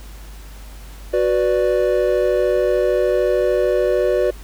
triangle chord, B minor, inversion second, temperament equal, 370 / 493.9 / 587.3 Hz, F#4 / B4 / D5, 0 / 0 / 0 cents, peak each -17 dBFS, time 1.13-4.31 s, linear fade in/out 10 ms, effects added 50 Hz sine -34 dBFS peak until 4.43 s + pink hiss -44 dBFS RMS until 4.43 s

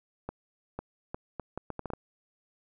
accelerating click train, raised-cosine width 1 ms, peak -21 dBFS, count 10, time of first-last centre 0.29-1.935 s, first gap 500 ms, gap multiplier 0.71, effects none

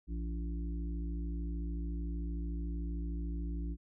harmonic tone with a mistuned harmonic, 57.4 Hz, A#1, 26 cents flat, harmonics 1 / 3 / 5 / 6, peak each -35 / -44 / -46 / -52 dBFS, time 0.07-3.77 s, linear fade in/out 50 ms, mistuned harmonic 6, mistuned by -20 cents, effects none

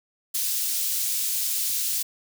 white high-pass noise, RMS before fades -26 dBFS, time 0.34-2.03 s, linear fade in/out 10 ms, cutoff 4200 Hz, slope 12 dB/octave, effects none

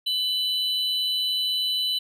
triangle tone pair together, 2992 / 3985 Hz, F#7 / B7, +19 / +15 cents, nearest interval perfect fourth, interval 496 cents, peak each -24 dBFS, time 0.06-1.99 s, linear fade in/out 10 ms, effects none

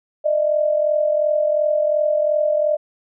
sine tone pair together, 600 / 642.8 Hz, D5 / E5, +37 / -44 cents, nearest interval minor second, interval 119 cents, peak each -16 / -22 dBFS, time 0.24-2.77 s, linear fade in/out 20 ms, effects none

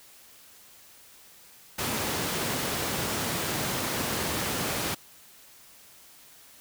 pink high-pass noise, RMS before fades -30 dBFS, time 1.78-4.95 s, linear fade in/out 10 ms, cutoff 110 Hz, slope 12 dB/octave, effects white hiss -53 dBFS RMS until 6.6 s

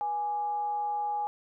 sine tone with frequency modulation, 830.6 Hz, G#5, in tune, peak -28 dBFS, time 0.01-1.27 s, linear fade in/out 0 ms, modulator 347 Hz, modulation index 0.21, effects none

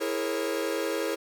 45% pulse chord, A# half-diminished seventh, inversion second, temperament equal with one note detuned, 329.6 / 415.3 / 466.2 / 544.8 Hz, E4 / G#4 / A#4 / C#5, 0 / 0 / 0 / -30 cents, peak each -33 dBFS, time 0-1.16 s, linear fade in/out 20 ms, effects none

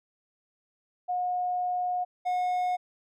sine / triangle tone pair in turn, 722 / 724.9 Hz, F#5 / F#5, -43 / -36 cents, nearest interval unison, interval 7 cents, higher second, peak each -26 / -23 dBFS, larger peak second, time 1.08-2.05 / 2.25-2.77 s, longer first, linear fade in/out 20 ms, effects none

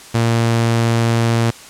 sawtooth tone, 115.7 Hz, A#2, 13 cents flat, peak -9 dBFS, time 0.14-1.51 s, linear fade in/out 10 ms, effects white hiss -38 dBFS RMS until 1.69 s + low-pass 9000 Hz 12 dB/octave

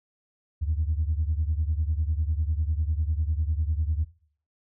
sine beating tone pair, 74.6 / 84.6 Hz, D2 / E2, +28 / +45 cents, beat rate 10 Hz, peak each -24 / -27 dBFS, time 0.61-4.05 s, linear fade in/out 20 ms, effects noise-tail reverb RT60 0.5 s tail -19 dB re dry + tanh soft clip ceiling -17 dBFS

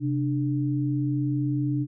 sine tone pair together, 132 / 296.3 Hz, C3 / D4, +16 / +15 cents, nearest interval octave + major second, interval 1399 cents, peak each -25 / -26 dBFS, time 0-1.87 s, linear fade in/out 50 ms, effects none

